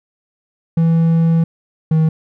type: tone pair in turn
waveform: triangle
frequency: 164.81 / 158.81 Hz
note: E3 / D#3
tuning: 0 / +36 cents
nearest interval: minor second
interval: 64 cents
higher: first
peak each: -8 / -8 dBFS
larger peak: neither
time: 0.77-1.44 / 1.91-2.09 s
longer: first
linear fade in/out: 5 ms
effects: none